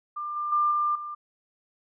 sine tone with level steps, 1194 Hz, D6, 28 cents sharp, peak -30 / -27 / -20 / -22 / -33 dBFS, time 0.16-1.15 s, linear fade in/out 10 ms, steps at 0.36 / 0.52 / 0.71 / 0.95 s, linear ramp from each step 5 ms, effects none

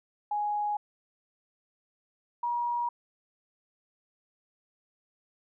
sine tone pair in turn, 832 / 955.7 Hz, G#5 / A#5, +3 / +43 cents, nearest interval major second, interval 240 cents, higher second, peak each -27 dBFS, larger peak neither, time 0.31-0.77 / 2.43-2.89 s, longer neither, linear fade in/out 5 ms, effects none

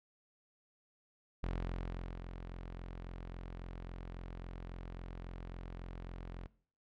sawtooth tone with ADSR envelope, 43.65 Hz, F1, in tune, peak -31 dBFS, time 1.43-6.47 s, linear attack 4 ms, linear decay 780 ms, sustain -9 dB, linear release 12 ms, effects noise-tail reverb RT60 0.5 s tail -20 dB re dry + low-pass 3000 Hz 12 dB/octave

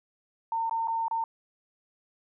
sine tone with dropouts, 909 Hz, A#5, 44 cents flat, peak -26 dBFS, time 0.52-1.24 s, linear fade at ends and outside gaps 2 ms, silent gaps 0.696-0.71 / 0.874-0.881 / 1.082-1.111 s, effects none

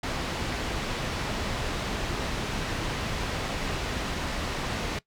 pink low-pass noise, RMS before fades -31 dBFS, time 0.03-4.99 s, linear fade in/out 5 ms, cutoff 4800 Hz, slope 12 dB/octave, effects noise-tail reverb RT60 0.1 s tail -20 dB re dry

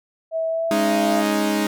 sine tone with pitch glide, 650 to 681.5 Hz, E5 to F5, -24 to -43 cents, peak -20 dBFS, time 0.31-1.24 s, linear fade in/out 50 ms, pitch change +81 cents, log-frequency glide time 0.48-1 s
sawtooth chord, Ab suspended fourth, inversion none, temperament equal, 207.7 / 277.2 / 311.1 Hz, Ab3 / Db4 / Eb4, 0 / 0 / 0 cents, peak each -18 / -24 / -18 dBFS, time 0.71-1.67 s, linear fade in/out 2 ms
effects none

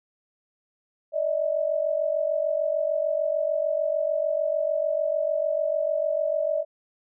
sine tone pair together, 587.3 / 634 Hz, D5 / D#5, 0 / +32 cents, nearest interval minor second, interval 132 cents, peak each -25 dBFS, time 1.12-6.65 s, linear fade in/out 50 ms, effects none

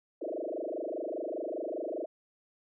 sine tone with frequency modulation, 482.2 Hz, B4, 41 cents flat, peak -33 dBFS, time 0.21-2.06 s, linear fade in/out 10 ms, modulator 25 Hz, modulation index 6.8, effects none

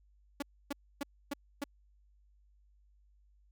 sawtooth tone bursts, 284.1 Hz, C#4, 43 cents sharp, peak -30 dBFS, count 5, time 0.4-1.64 s, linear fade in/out 5 ms, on 24 ms, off 280 ms, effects added 50 Hz sine -63 dBFS peak until 3.51 s

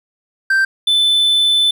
triangle tone pair in turn, 1566 / 3516 Hz, G6 / A7, -2 / -2 cents, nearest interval octave + major second, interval 1400 cents, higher second, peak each -9 dBFS, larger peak neither, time 0.5-0.65 / 0.87-1.71 s, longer second, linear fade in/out 5 ms, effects none

